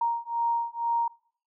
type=beating tone pair; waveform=sine; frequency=933 / 935.1 Hz; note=A#5 / A#5; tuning=+1 / +5 cents; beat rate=2.1 Hz; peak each=-28 dBFS; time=0.01-1.08 s; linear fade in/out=5 ms; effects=noise-tail reverb RT60 0.6 s tail -24 dB re dry